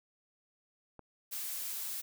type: click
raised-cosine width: 1 ms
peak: -35 dBFS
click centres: 0.993 s
type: noise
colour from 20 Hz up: blue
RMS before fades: -39 dBFS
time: 1.31-2.02 s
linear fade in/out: 20 ms
effects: none